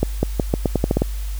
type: accelerating click train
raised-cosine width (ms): 2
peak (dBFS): -3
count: 10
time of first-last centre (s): 0.03-1.02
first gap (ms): 200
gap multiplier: 0.84
effects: added 50 Hz sine -23 dBFS peak until 1.39 s + white hiss -41 dBFS RMS until 1.39 s